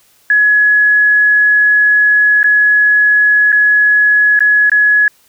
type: tone with dropouts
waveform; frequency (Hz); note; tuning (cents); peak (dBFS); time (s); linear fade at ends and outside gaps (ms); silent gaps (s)
sine; 1688; G#6; +28; -6; 0.3-5.08; 2; 2.431-2.442 / 3.52-3.526 / 4.392-4.405 / 4.697-4.717
effects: white hiss -51 dBFS RMS until 5.28 s